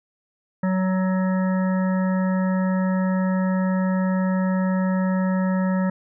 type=harmonic tone; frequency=187 Hz; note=F#3; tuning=19 cents sharp; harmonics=1 / 3 / 5 / 7 / 9 / 10; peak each=-19 / -29 / -33 / -36 / -38 / -39 dBFS; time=0.63-5.9 s; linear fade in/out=5 ms; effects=none